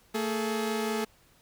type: tone pair together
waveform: sawtooth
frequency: 224.9 / 424.6 Hz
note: A3 / G#4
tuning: +38 / +38 cents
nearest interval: major seventh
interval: 1100 cents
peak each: -27 dBFS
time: 0.14-1.05 s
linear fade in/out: 10 ms
effects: pink hiss -62 dBFS RMS until 1.41 s